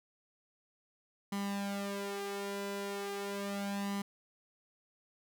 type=tone with flanger; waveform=sawtooth; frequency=200 Hz; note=G3; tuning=35 cents sharp; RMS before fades=-38 dBFS; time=1.32-4.02 s; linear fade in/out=5 ms; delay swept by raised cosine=0.98 to 2.98 ms; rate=0.37 Hz; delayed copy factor=+0.75; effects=none